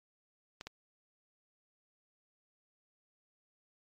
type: clicks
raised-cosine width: 0.2 ms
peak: -25 dBFS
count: 2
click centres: 0.611 / 0.67 s
effects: MP3 64 kbps